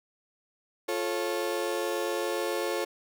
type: chord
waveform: 35% pulse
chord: F augmented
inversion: none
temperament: just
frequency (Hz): 349.2 / 436.5 / 545.7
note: F4 / A4 / C#5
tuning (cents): 0 / -14 / -27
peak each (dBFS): -31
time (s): 0.88-2.85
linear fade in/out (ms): 10
effects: none